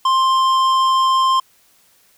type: tone with tanh clipping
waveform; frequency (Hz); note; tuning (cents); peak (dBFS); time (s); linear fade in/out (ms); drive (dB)
sine; 1051; C6; +7; -14; 0.05-1.4; 5; 12
effects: white hiss -55 dBFS RMS until 2.17 s